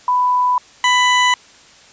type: tone pair in turn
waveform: sine / 20% pulse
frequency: 994 / 994 Hz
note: B5 / B5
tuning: +11 / +11 cents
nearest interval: unison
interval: 0 cents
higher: neither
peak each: -12 / -6 dBFS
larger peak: second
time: 0.08-0.58 / 0.84-1.34 s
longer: neither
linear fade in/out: 2 ms
effects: white hiss -45 dBFS RMS until 1.92 s + resampled to 16000 Hz